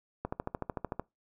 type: click train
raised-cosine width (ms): 1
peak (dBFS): -19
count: 11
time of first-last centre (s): 0.25-0.996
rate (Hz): 13.4
effects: noise-tail reverb RT60 0.2 s tail -23 dB re dry